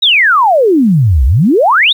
sine exponential two-way sweep, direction down then up, 3929 to 58.4 to 3929 Hz, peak -5 dBFS, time 0.02-1.93 s, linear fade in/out 10 ms, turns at 1.25 s, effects 7-bit

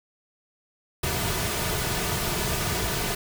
pink noise with comb filter, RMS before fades -27 dBFS, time 1.03-3.15 s, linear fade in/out 5 ms, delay 3.7 ms, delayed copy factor -0.55, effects none

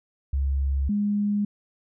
sine tone pair in turn, 68.6 / 205.6 Hz, C#2 / G#3, -17 / -17 cents, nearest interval octave + perfect fifth, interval 1900 cents, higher second, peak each -21 dBFS, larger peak neither, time 0.33-0.89 / 0.89-1.45 s, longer neither, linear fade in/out 5 ms, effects none

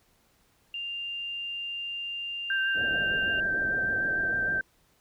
sine tone, 2794 Hz, F7, in tune, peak -32 dBFS, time 0.74-3.4 s, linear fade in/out 2 ms
sine tone with vibrato, 1568 Hz, G6, in tune, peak -25 dBFS, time 2.5-4.61 s, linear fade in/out 2 ms, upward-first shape triangle, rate 6.6 Hz, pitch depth 20 cents each way
white low-pass noise, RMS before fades -39 dBFS, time 2.74-4.62 s, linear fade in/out 50 ms, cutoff 730 Hz, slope 96 dB/octave
effects pink hiss -66 dBFS RMS until 5 s

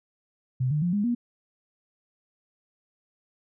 sine tone with pitch steps, 128.4 / 150.07 / 175.4 / 205 / 239.6 Hz, C3 / D3 / F3 / G#3 / A#3, -32 / +38 / +8 / -22 / +48 cents, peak -22 dBFS, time 0.6-1.15 s, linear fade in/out 10 ms, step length 110 ms, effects none

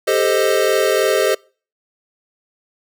square chord, A half-diminished seventh, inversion third, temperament equal with one note detuned, 396.8 / 440 / 523.3 / 622.3 Hz, G4 / A4 / C5 / Eb5, +21 / 0 / 0 / 0 cents, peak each -20 dBFS, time 0.07-1.35 s, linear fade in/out 10 ms, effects noise-tail reverb RT60 0.4 s tail -26 dB re dry

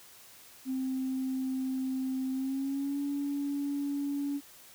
sine tone with pitch glide, 261.6 to 283.6 Hz, C4 to C#4, 0 to +40 cents, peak -29 dBFS, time 0.65-4.41 s, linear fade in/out 50 ms, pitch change +140 cents, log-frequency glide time 2.31-3 s, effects tanh soft clip ceiling -25 dBFS + white hiss -54 dBFS RMS until 4.74 s

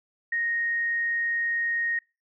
sine tone, 1864.7 Hz, A#6, in tune, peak -24 dBFS, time 0.32-1.99 s, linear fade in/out 5 ms, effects noise-tail reverb RT60 0.3 s tail -26 dB re dry

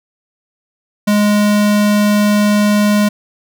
square tone, 207.7 Hz, G#3, in tune, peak -10 dBFS, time 1.07-3.09 s, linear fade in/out 10 ms, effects none

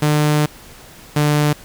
sawtooth tone pair in turn, 150 / 148.62 Hz, D3 / D3, +37 / +21 cents, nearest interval unison, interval 16 cents, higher first, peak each -9 dBFS, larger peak neither, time 0.02-0.46 / 1.16-1.53 s, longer first, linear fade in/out 5 ms, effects pink hiss -41 dBFS RMS until 1.64 s

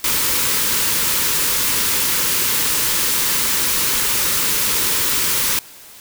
white band-stop noise, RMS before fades -18 dBFS, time 0.04-5.59 s, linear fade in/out 2 ms, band 570 to 850 Hz, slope 96 dB/octave, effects white hiss -41 dBFS RMS until 6 s

